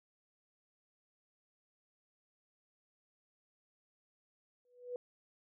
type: tone with exponential growth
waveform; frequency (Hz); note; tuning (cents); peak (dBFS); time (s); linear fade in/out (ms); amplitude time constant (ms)
sine; 492; B4; -7; -35; 4.65-4.96; 1; 67
effects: none